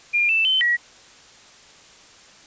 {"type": "tone with pitch steps", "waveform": "sine", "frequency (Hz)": [2406, 2651, 3069, 1919], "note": ["D7", "E7", "G7", "A#6"], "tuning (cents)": [41, 9, -37, 50], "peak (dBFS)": -16, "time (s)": [0.13, 0.77], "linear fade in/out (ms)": 20, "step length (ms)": 160, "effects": ["white hiss -48 dBFS RMS until 2.46 s", "resampled to 16000 Hz"]}